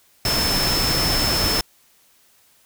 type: tone in noise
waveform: sine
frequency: 5274 Hz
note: E8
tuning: in tune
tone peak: -21 dBFS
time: 0.25-1.61 s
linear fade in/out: 2 ms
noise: pink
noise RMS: -22 dBFS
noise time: 0.25-1.61 s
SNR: -2 dB
effects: white hiss -57 dBFS RMS until 2.65 s